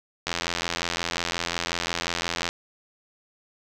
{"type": "click train", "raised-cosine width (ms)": 0.2, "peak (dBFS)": -8, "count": 191, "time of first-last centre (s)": [0.27, 2.49], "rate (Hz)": 85.6, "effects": []}